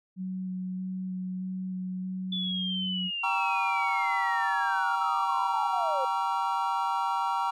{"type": "tone with vibrato", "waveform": "sine", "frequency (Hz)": 185.5, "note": "F#3", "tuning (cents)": 5, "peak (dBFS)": -31, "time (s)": [0.16, 3.11], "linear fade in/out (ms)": 50, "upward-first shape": "square", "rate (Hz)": 1.6, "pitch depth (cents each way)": 8}
{"type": "linear sweep", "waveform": "sine", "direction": "down", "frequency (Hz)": [3472, 506], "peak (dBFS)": -30, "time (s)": [2.32, 6.05], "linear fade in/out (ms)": 5}
{"type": "chord", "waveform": "triangle", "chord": "G diminished seventh", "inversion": "none", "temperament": "just", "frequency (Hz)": [784, 940.8, 1128.9, 1354.7], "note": ["G5", "Bb5", "Db6", "Fb6"], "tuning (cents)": [0, 16, 31, 47], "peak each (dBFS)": [-30, -27, -32, -32], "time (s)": [3.23, 7.51], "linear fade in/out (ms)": 10}
{"effects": []}